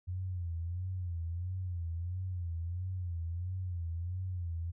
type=tone with vibrato; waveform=sine; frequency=88 Hz; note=F2; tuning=14 cents sharp; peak=-34 dBFS; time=0.07-4.72 s; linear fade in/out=20 ms; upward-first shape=sine; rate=1.5 Hz; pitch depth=100 cents each way; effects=none